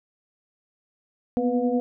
sine tone cluster, 240.2 / 250.5 / 492.9 / 715 Hz, B3 / B3 / B4 / F5, -48 / +25 / -3 / +41 cents, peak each -27 / -24 / -25 / -32 dBFS, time 1.37-1.8 s, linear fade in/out 0 ms, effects none

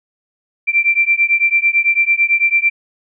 sine beating tone pair, 2349 / 2358 Hz, D7 / D7, 0 / +6 cents, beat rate 9 Hz, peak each -14 / -14 dBFS, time 0.67-2.7 s, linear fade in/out 20 ms, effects none

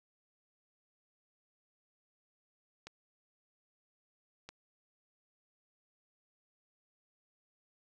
clicks, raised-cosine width 0.2 ms, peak -29 dBFS, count 2, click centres 2.87 / 4.49 s, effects none

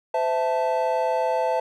triangle chord, A minor, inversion first, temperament equal with one note detuned, 512.2 / 659.3 / 880 Hz, C5 / E5 / A5, -37 / 0 / 0 cents, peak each -23 dBFS, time 0.14-1.6 s, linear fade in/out 5 ms, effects none

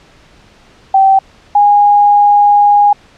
sine tone pair in turn, 775 / 821.1 Hz, G5 / G#5, -20 / -20 cents, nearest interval minor second, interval 100 cents, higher second, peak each -4 dBFS, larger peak neither, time 0.94-1.19 / 1.55-2.93 s, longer second, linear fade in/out 5 ms, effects pink hiss -44 dBFS RMS until 3.17 s + low-pass 5000 Hz 12 dB/octave

